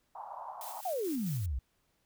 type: band-pass noise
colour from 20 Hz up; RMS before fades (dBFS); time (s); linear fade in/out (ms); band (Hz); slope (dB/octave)
white; -44; 0.15-0.81; 5; 700 to 1000; 48
type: noise with tremolo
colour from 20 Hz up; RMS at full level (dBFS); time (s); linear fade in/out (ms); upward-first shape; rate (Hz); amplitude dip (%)
blue; -45; 0.61-1.46; 2; square; 4.6; 35
type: exponential sweep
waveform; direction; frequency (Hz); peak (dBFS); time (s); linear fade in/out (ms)
sine; down; 784 to 57.2; -31; 0.85-1.59; 5
effects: pink hiss -75 dBFS RMS until 2.05 s